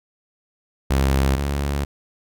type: tone pair in turn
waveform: sawtooth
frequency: 67.6 / 70.59 Hz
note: C#2 / C#2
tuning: -43 / +32 cents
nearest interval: minor second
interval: 75 cents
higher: second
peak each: -12 / -17 dBFS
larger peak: first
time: 0.9-1.36 / 1.36-1.85 s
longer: second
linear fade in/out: 10 ms
effects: none